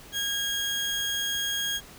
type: tone pair together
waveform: 30% pulse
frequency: 1634 / 3268 Hz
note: G#6 / G#7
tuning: -29 / -29 cents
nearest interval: octave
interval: 1200 cents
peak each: -29 / -27 dBFS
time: 0.12-1.81 s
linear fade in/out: 50 ms
effects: pink hiss -48 dBFS RMS until 1.98 s